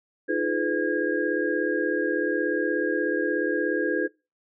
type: tone cluster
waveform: sine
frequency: 309.4 / 346 / 426.9 / 504 / 1633 Hz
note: D#4 / F4 / G#4 / B4 / G#6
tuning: -10 / -16 / +48 / +35 / -30 cents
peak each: -29 dBFS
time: 0.28-4.08 s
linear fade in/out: 20 ms
effects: noise-tail reverb RT60 0.3 s tail -25 dB re dry